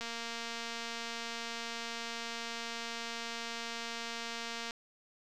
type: click train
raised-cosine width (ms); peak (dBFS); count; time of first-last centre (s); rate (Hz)
0.2; -23; 1091; 0.01-4.708; 232
effects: none